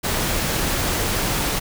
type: noise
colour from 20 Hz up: pink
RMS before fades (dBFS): -22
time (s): 0.03-1.6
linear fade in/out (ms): 20
effects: none